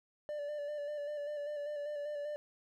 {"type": "tone with vibrato", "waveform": "triangle", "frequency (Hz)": 587.3, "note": "D5", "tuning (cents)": 0, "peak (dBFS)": -35, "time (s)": [0.29, 2.36], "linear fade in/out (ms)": 0, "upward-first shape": "square", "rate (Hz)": 5.1, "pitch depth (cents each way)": 26, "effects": []}